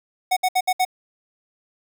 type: tone bursts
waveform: square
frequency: 740 Hz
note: F#5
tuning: in tune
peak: -17 dBFS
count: 5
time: 0.31-0.851 s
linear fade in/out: 10 ms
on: 57 ms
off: 64 ms
effects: 8-bit